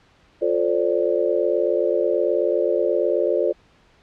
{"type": "chord", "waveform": "sine", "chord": "D minor seventh", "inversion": "first", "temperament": "just", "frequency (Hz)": [352.4, 440.5, 528.6, 587.3], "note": ["F4", "A4", "C5", "D5"], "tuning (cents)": [16, 2, 18, 0], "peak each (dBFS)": -23, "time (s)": [0.41, 3.53], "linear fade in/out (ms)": 20, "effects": ["pink hiss -56 dBFS RMS until 4.02 s", "low-pass 4000 Hz 12 dB/octave"]}